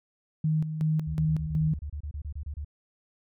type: tone with tremolo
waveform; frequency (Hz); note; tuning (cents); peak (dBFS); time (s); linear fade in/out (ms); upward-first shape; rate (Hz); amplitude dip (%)
sine; 156.2; D#3; +7; -22; 0.44-1.74; 5; square; 2.7; 60
type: tone bursts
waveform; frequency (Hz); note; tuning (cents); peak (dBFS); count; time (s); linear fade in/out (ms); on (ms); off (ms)
sine; 73.4; D2; 0; -32; 15; 1.07-2.647; 5; 79; 28
effects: none